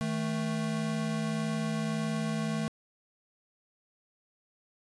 square tone pair together, 158.27 / 220 Hz, D#3 / A3, +30 / 0 cents, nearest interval tritone, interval 570 cents, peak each -34 / -32 dBFS, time 0.01-2.68 s, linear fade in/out 0 ms, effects resampled to 24000 Hz

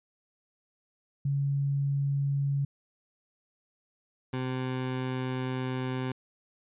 sine / 20% pulse tone pair in turn, 140 / 128.87 Hz, C#3 / C3, +18 / -26 cents, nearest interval minor second, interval 144 cents, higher first, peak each -25 dBFS, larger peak neither, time 1.25-2.65 / 4.33-6.12 s, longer second, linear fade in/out 5 ms, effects resampled to 8000 Hz

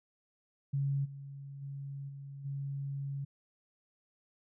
sine tone with level steps, 139.1 Hz, C#3, 6 cents sharp, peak -29 / -43 / -39 / -43 / -35 dBFS, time 0.73-3.25 s, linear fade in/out 10 ms, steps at 1.04 / 1.61 / 2.08 / 2.44 s, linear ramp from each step 20 ms, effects none

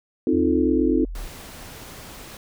sine chord, F dominant seventh, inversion second, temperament equal, 261.6 / 311.1 / 349.2 / 440 Hz, C4 / Eb4 / F4 / A4, 0 / 0 / 0 / 0 cents, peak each -21 / -21 / -23 / -26 dBFS, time 0.27-1.05 s, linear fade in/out 2 ms
sine linear sweep, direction down, 86 to 32.7 Hz, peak -29 dBFS, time 0.32-1.28 s, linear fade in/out 20 ms
pink noise, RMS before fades -40 dBFS, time 1.15-2.37 s, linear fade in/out 2 ms
effects none

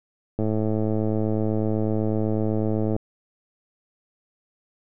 click train, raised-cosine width 2 ms, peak -12 dBFS, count 279, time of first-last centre 0.39-2.964 s, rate 108 Hz, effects none

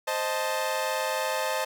sawtooth chord, A diminished, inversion first, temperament equal, 523.3 / 622.3 / 880 Hz, C5 / Eb5 / A5, 0 / 0 / 0 cents, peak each -27 dBFS, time 0.07-1.65 s, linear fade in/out 10 ms, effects none

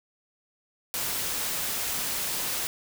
white noise, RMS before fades -30 dBFS, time 0.94-2.67 s, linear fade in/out 0 ms, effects none

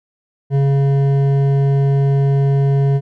triangle tone with hard clipping, 138.59 Hz, C#3, in tune, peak -13 dBFS, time 0.5-3.01 s, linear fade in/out 50 ms, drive 13 dB, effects none

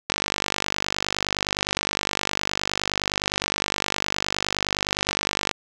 click train, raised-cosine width 0.2 ms, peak -4 dBFS, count 270, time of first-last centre 0.1-5.512 s, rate 49.7 Hz, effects 7-bit

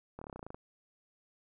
slowing click train, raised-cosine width 1 ms, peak -30 dBFS, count 12, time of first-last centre 0.19-0.545 s, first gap 25 ms, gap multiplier 1.05, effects none

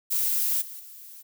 violet noise with level steps, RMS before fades -25 / -40 / -45 dBFS, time 0.1-1.23 s, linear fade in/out 20 ms, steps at 0.61 / 0.79 s, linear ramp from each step 10 ms, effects none

